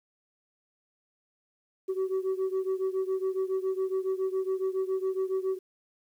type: beating tone pair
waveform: sine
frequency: 376.9 / 384.1 Hz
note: F#4 / G4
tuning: +32 / -35 cents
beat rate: 7.2 Hz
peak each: -27 / -29 dBFS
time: 1.88-5.59 s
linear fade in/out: 20 ms
effects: tanh soft clip ceiling -24 dBFS + 10-bit